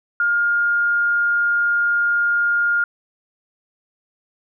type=tone; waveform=sine; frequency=1414 Hz; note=F6; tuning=21 cents sharp; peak=-15 dBFS; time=0.2-2.84 s; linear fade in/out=2 ms; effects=none